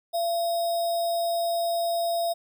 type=tone with sample-and-hold; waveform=sine; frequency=680 Hz; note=F5; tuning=46 cents flat; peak=-23 dBFS; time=0.13-2.34 s; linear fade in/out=20 ms; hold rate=4410 Hz; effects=none